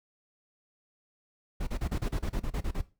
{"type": "noise bursts", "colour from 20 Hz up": "brown", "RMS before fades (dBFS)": -30, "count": 12, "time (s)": [1.6, 2.816], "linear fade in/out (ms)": 10, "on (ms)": 72, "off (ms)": 32, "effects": ["noise-tail reverb RT60 0.3 s tail -17 dB re dry"]}